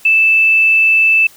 sine tone, 2637 Hz, E7, in tune, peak -7 dBFS, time 0.05-1.27 s, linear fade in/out 5 ms, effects white hiss -43 dBFS RMS until 1.36 s

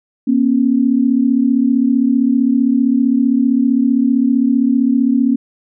sine tone pair together, 238.3 / 273.7 Hz, A#3 / C#4, +38 / -22 cents, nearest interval major second, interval 240 cents, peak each -13 dBFS, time 0.27-5.36 s, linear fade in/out 10 ms, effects none

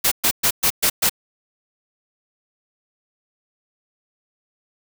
white noise bursts, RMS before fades -17 dBFS, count 6, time 0.04-1.096 s, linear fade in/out 10 ms, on 76 ms, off 120 ms, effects none

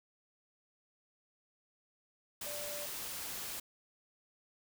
sine tone in noise, 587 Hz, D5, 1 cent flat, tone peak -44 dBFS, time 2.46-2.86 s, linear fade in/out 5 ms, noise white, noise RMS -42 dBFS, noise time 2.41-3.6 s, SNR -5 dB, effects none

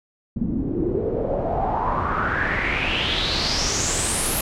pink noise with low-pass filter sweep, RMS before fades -23 dBFS, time 0.36-4.41 s, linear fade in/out 5 ms, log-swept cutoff 220 to 12000 Hz, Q 5.4, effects none

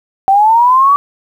sine linear sweep, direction up, 761 to 1155 Hz, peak -5 dBFS, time 0.28-0.96 s, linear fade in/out 0 ms, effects 7-bit

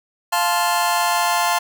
sawtooth chord, F major, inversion none, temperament just, 698.5 / 873.1 / 1047.7 Hz, F5 / A5 / C6, 0 / -14 / +2 cents, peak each -17 dBFS, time 0.32-1.59 s, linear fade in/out 10 ms, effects none

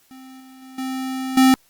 square tone with level steps, 261.6 Hz, C4, in tune, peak -40 / -43 / -40 / -25 / -11 dBFS, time 0.11-1.54 s, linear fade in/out 0 ms, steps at 0.4 / 0.62 / 0.78 / 1.37 s, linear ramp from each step 5 ms, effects white hiss -58 dBFS RMS until 1.69 s + Opus 48 kbps

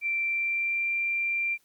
sine tone with pitch glide, 2349 to 2368 Hz, D7 to D7, 0 to +14 cents, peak -25 dBFS, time 0.01-1.58 s, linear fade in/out 50 ms, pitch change +14 cents, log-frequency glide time 0.23-0.93 s, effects white hiss -67 dBFS RMS until 1.64 s

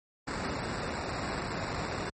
pink noise with sample-and-hold, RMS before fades -34 dBFS, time 0.27-2.1 s, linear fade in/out 10 ms, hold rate 3150 Hz, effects high-pass 60 Hz 12 dB/octave + MP3 32 kbps

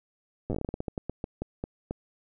slowing click train, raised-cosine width 2 ms, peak -18 dBFS, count 19, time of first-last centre 0.5-1.91 s, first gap 8 ms, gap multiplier 1.23, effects none

